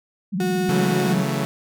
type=tone with vibrato; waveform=sine; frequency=187.3 Hz; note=F#3; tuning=21 cents sharp; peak=-21 dBFS; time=0.32-1.25 s; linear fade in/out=20 ms; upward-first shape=triangle; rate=18 Hz; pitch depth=220 cents each way
type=tone; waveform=35% pulse; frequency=365.1 Hz; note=F#4; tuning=23 cents flat; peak=-21 dBFS; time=0.4-1.13 s; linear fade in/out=2 ms
type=chord; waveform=sawtooth; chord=F# minor seventh; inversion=second; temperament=equal with one note detuned; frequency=139.96 / 164.81 / 185 / 220 Hz; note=C#3 / E3 / F#3 / A3; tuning=+17 / 0 / 0 / 0 cents; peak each=-21 / -25 / -25 / -23 dBFS; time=0.69-1.45 s; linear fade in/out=0 ms
effects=none